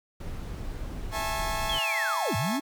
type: noise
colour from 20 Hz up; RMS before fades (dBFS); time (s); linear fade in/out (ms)
brown; -35; 0.2-1.79; 5
type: chord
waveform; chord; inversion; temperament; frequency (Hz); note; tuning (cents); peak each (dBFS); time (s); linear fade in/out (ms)
sawtooth; A major seventh; second; equal with one note detuned; 659.3 / 830.6 / 880 / 1088.4; E5 / G#5 / A5 / C#6; 0 / 0 / 0 / -32; -31; 1.11-2.61; 50
type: linear two-way sweep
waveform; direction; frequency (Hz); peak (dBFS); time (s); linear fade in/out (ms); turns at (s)
sine; down then up; 3421 to 88.9 to 297.4; -27; 1.69-2.6; 5; 2.36
effects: none